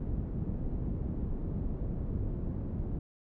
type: low-pass noise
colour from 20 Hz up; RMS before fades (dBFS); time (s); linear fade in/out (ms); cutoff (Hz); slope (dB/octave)
pink; -34; 0-2.99; 5; 250; 12
effects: none